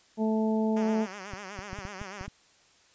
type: harmonic tone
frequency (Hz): 218.9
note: A3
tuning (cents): -9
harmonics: 1 / 2 / 3 / 4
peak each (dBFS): -25 / -31 / -35 / -37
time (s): 0.17-1.07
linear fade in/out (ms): 50
type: tone with vibrato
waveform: 5% pulse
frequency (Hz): 196.5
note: G3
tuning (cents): +4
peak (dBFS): -28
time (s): 0.76-2.27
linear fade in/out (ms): 10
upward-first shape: sine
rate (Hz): 8.1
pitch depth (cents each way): 110
type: clicks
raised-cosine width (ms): 5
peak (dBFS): -27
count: 8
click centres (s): 1.336 / 1.59 / 1.731 / 1.788 / 1.852 / 2.015 / 2.211 / 2.28
effects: white hiss -61 dBFS RMS until 2.94 s + resampled to 16000 Hz